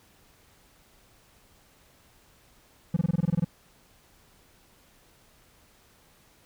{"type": "tone bursts", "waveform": "triangle", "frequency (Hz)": 168.5, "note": "E3", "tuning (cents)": 38, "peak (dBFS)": -18, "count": 11, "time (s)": [2.94, 3.446], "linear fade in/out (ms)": 5, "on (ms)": 26, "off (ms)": 22, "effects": ["pink hiss -60 dBFS RMS until 6.45 s"]}